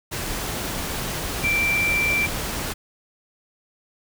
sine tone in noise, 2349 Hz, D7, in tune, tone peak -19 dBFS, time 1.43-2.27 s, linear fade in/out 20 ms, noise pink, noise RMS -28 dBFS, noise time 0.11-2.74 s, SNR +6 dB, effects none

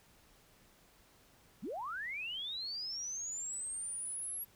sine linear sweep, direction up, 145 to 11450 Hz, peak -38 dBFS, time 1.62-4.45 s, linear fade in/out 20 ms, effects pink hiss -65 dBFS RMS until 4.55 s

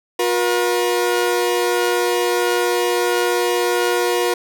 sawtooth tone pair together, 358.8 / 478.9 Hz, F4 / A#4, +47 / +47 cents, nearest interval perfect fourth, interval 500 cents, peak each -15 dBFS, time 0.19-4.34 s, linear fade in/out 5 ms, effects none

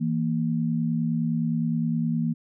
sine tone pair together, 163 / 232.7 Hz, E3 / A#3, -19 / -3 cents, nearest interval tritone, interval 616 cents, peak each -25 / -25 dBFS, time 0-2.34 s, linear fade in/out 20 ms, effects none

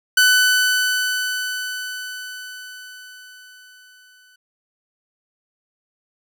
sawtooth tone with exponential decay, 1500 Hz, F#6, 23 cents sharp, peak -7 dBFS, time 0.17-4.36 s, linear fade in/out 5 ms, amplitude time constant 910 ms, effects none

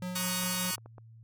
square tone with tremolo, 181.1 Hz, F#3, 37 cents flat, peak -34 dBFS, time 0.02-0.71 s, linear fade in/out 2 ms, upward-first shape triangle, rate 5.1 Hz, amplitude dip 35%
5% pulse chord, D# minor seventh, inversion second, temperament equal, 932.3 / 1108.7 / 1244.5 / 1480 Hz, A#5 / C#6 / D#6 / F#6, 0 / 0 / 0 / 0 cents, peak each -25 dBFS, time 0.15-0.76 s, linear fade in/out 10 ms
clicks, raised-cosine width 1 ms, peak -35 dBFS, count 8, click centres 0.436 / 0.544 / 0.647 / 0.704 / 0.736 / 0.781 / 0.86 / 0.982 s
effects added 113 Hz sine -50 dBFS peak until 1.23 s

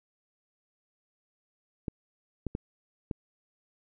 clicks, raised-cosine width 3 ms, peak -19 dBFS, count 4, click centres 1.882 / 2.467 / 2.551 / 3.112 s, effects none

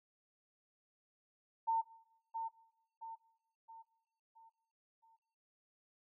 sine tone with echo, 905 Hz, A5, 48 cents sharp, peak -30 dBFS, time 1.67-1.82 s, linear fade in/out 20 ms, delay 670 ms, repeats 5, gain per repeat -7 dB, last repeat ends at 5.17 s, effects noise-tail reverb RT60 0.9 s tail -20 dB re dry

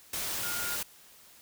sine tone in noise, 1420 Hz, F6, 28 cents sharp, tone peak -37 dBFS, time 0.43-0.76 s, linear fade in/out 5 ms, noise white, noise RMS -34 dBFS, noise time 0.13-0.83 s, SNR -6 dB, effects white hiss -56 dBFS RMS until 1.41 s

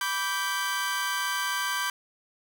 sawtooth chord, G major, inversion first, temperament equal with one note detuned, 987.8 / 1159.2 / 1568 Hz, B5 / D6 / G6, 0 / -23 / 0 cents, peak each -29 / -29 / -26 dBFS, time 0.01-1.9 s, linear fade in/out 2 ms, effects none

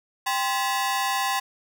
sawtooth ring-modulated tone, 915 Hz, A#5, 32 cents flat, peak -16 dBFS, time 0.26-1.4 s, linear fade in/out 10 ms, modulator 125 Hz, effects none

